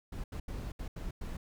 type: noise bursts at uneven times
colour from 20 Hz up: brown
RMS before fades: -39 dBFS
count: 6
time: 0.12-0.24 / 0.32-0.4 / 0.48-0.72 / 0.79-0.88 / 0.96-1.11 / 1.21-1.37 s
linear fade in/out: 5 ms
effects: none